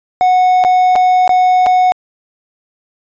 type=tone with dropouts; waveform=triangle; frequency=735 Hz; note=F#5; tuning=12 cents flat; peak=-5 dBFS; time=0.21-1.92 s; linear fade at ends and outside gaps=0 ms; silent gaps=0.639-0.648 / 0.955-0.96 / 1.277-1.293 / 1.662-1.667 s; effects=resampled to 16000 Hz